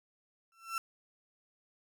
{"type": "tone with exponential growth", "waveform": "35% pulse", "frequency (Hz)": 1344, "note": "E6", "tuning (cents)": 33, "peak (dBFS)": -28, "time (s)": [0.52, 0.78], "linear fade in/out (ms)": 1, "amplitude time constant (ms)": 55, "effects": []}